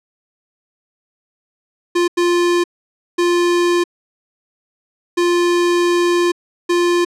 square tone bursts at uneven times, 349.2 Hz, F4, in tune, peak -13 dBFS, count 5, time 1.95-2.08 / 2.17-2.64 / 3.18-3.84 / 5.17-6.32 / 6.69-7.05 s, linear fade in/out 10 ms, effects low-pass 8000 Hz 12 dB/octave

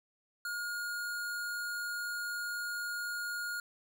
square tone, 1429 Hz, F6, 39 cents sharp, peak -36 dBFS, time 0.45-3.6 s, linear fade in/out 2 ms, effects none

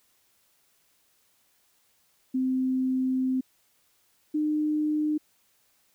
sine tone pair in turn, 259.2 / 303.5 Hz, C4 / D#4, -16 / -43 cents, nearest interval minor third, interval 273 cents, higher second, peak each -23 dBFS, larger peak neither, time 2.34-3.41 / 4.34-5.18 s, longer first, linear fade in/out 10 ms, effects white hiss -67 dBFS RMS until 5.94 s

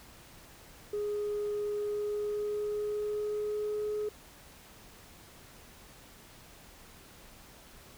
sine tone with pitch glide, 415.3 to 421.8 Hz, G#4 to G#4, 0 to +27 cents, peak -29 dBFS, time 0.93-4.09 s, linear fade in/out 5 ms, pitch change +27 cents, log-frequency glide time 1.77-3.79 s, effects tanh soft clip ceiling -28 dBFS + pink hiss -54 dBFS RMS until 7.97 s

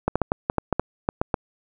clicks, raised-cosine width 1 ms, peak -6 dBFS, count 11, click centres 0.08 / 0.156 / 0.217 / 0.319 / 0.499 / 0.583 / 0.727 / 0.796 / 1.089 / 1.215 / 1.342 s, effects none

